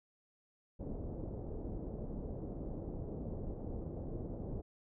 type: low-pass noise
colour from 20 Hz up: pink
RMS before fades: -42 dBFS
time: 0.79-4.62 s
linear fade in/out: 20 ms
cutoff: 570 Hz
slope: 24 dB/octave
effects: none